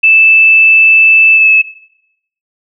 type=tone with pitch glide; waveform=sine; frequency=2635 to 2602 Hz; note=E7 to E7; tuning=-1 to -23 cents; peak=-3 dBFS; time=0.03-1.62 s; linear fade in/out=10 ms; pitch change=-22 cents; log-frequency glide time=1.34-1.48 s; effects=noise-tail reverb RT60 0.8 s tail -18 dB re dry